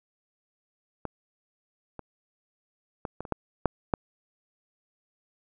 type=clicks; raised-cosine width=1 ms; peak=-18 / -24 / -18 / -20 / -26 / -12 / -7 / -9 dBFS; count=8; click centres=1.053 / 1.993 / 3.052 / 3.206 / 3.252 / 3.323 / 3.657 / 3.938 s; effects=none